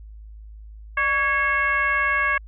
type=tone with frequency modulation; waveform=sine; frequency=1653 Hz; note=G#6; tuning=9 cents flat; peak=-18 dBFS; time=0.97-2.38 s; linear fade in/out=5 ms; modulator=527 Hz; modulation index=1.2; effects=added 53 Hz sine -38 dBFS peak until 2.47 s